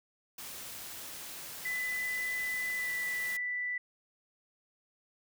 white noise, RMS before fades -44 dBFS, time 0.38-3.37 s, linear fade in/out 5 ms
sine tone with pitch glide, 2000 to 1977 Hz, B6 to B6, +21 to +1 cents, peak -32 dBFS, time 1.65-3.78 s, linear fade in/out 5 ms, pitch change -20 cents, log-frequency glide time 2.78-2.89 s
effects none

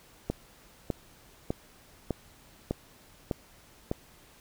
click train, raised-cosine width 2 ms, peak -15 dBFS, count 7, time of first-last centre 0.3-3.914 s, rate 1.66 Hz, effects pink hiss -57 dBFS RMS until 4.4 s

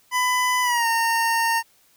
25% pulse tone with pitch glide, 1000 to 917 Hz, B5 to A#5, +21 to -29 cents, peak -15 dBFS, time 0.11-1.63 s, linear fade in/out 50 ms, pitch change -150 cents, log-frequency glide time 0.62-0.87 s, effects white hiss -59 dBFS RMS until 1.96 s

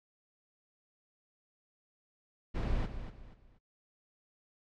brown noise with echo, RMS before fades -32 dBFS, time 2.54-2.87 s, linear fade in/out 20 ms, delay 240 ms, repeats 3, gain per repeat -10 dB, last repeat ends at 3.59 s, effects noise-tail reverb RT60 0.1 s tail -22 dB re dry + low-pass 4000 Hz 12 dB/octave

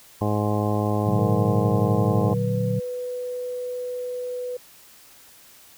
harmonic tone, 104.8 Hz, G#2, 16 cents sharp, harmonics 1 / 2 / 3 / 4 / 5 / 6 / 7 / 8 / 10, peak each -24 / -27 / -29 / -30 / -31 / -32 / -32 / -33 / -34 dBFS, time 0.21-2.34 s, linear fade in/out 5 ms
sine chord, Bb augmented, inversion none, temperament equal, 116.54 / 146.83 / 185 Hz, Bb2 / D3 / F#3, 0 / 0 / 0 cents, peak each -24 / -29 / -26 dBFS, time 1.06-2.8 s, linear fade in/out 10 ms
sine tone with pitch glide, 471 to 496.1 Hz, A#4 to B4, +18 to +8 cents, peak -27 dBFS, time 1.18-4.57 s, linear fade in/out 5 ms, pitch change +90 cents, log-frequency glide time 2.13-2.57 s
effects white hiss -50 dBFS RMS until 5.77 s

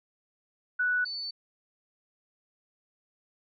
sine tone pair in turn, 1479 / 4496 Hz, F#6 / C#8, -1 / +24 cents, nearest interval octave + perfect fifth, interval 1925 cents, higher second, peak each -24 / -33 dBFS, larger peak first, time 0.79-1.05 / 1.05-1.31 s, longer neither, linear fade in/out 10 ms, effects none

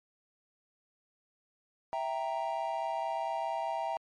triangle chord, E diminished, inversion none, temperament equal, 659.3 / 784 / 932.3 Hz, E5 / G5 / Bb5, 0 / 0 / 0 cents, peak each -34 dBFS, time 1.93-3.97 s, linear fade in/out 0 ms, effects MP3 48 kbps

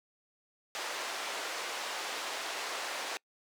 pink band-pass noise, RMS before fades -38 dBFS, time 0.75-3.17 s, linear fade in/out 0 ms, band 570 to 6400 Hz, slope 12 dB/octave, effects noise-tail reverb RT60 0.1 s tail -26 dB re dry + high-pass 300 Hz 12 dB/octave

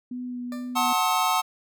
sine tone with vibrato, 246.9 Hz, B3, in tune, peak -30 dBFS, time 0.11-0.93 s, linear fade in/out 5 ms, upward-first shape sine, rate 2.2 Hz, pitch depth 15 cents each way
20% pulse tone with exponential decay, 593 Hz, D5, 17 cents sharp, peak -31 dBFS, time 0.52-0.87 s, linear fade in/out 1 ms, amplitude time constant 74 ms
square chord, F# diminished seventh, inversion none, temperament just, 740 / 888 / 1065.6 / 1278.7 Hz, F#5 / A5 / C6 / Eb6, 0 / +16 / +31 / +47 cents, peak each -27 / -27 / -28 / -27 dBFS, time 0.75-1.42 s, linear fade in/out 20 ms
effects none

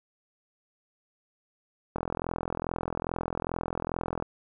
click train, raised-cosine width 1 ms, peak -16 dBFS, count 97, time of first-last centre 1.96-4.224 s, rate 42.4 Hz, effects none

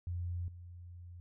sine tone with level steps, 87.6 Hz, F2, 6 cents sharp, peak -35 / -47 dBFS, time 0.07-1.2 s, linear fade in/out 0 ms, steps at 0.48 s, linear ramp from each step 2 ms, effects none

